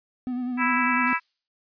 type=tone with vibrato; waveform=triangle; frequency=249 Hz; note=B3; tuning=14 cents sharp; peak=-24 dBFS; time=0.27-1.13 s; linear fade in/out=0 ms; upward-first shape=sine; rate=10 Hz; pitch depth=37 cents each way
type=harmonic tone; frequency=329.6 Hz; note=E4; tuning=in tune; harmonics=3 / 4 / 5 / 6 / 7 / 8; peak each=-26 / -27 / -28 / -29 / -29 / -30 dBFS; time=0.57-1.2 s; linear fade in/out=50 ms
type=noise with exponential decay; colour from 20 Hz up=violet; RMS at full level=-36 dBFS; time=1.07-1.48 s; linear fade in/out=0 ms; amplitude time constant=89 ms
effects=resampled to 11025 Hz